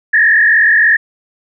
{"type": "tone with frequency modulation", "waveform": "sine", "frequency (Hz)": 1776, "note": "A6", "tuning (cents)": 16, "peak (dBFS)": -6, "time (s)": [0.13, 0.97], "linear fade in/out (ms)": 10, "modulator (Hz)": 43.2, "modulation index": 2.2, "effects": []}